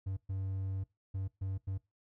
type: tone bursts at uneven times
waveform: triangle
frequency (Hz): 96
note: G2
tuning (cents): -36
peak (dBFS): -32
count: 5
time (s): 0.06-0.17 / 0.29-0.84 / 1.14-1.28 / 1.41-1.58 / 1.67-1.78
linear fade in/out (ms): 10
effects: noise-tail reverb RT60 0.2 s tail -20 dB re dry